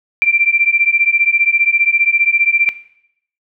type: beating tone pair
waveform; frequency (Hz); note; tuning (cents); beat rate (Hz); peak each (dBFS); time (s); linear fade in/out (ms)
sine; 2349 / 2364; D7 / D7; 0 / +11; 15; -15 / -11; 0.22-2.69; 0
effects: noise-tail reverb RT60 0.7 s tail -17 dB re dry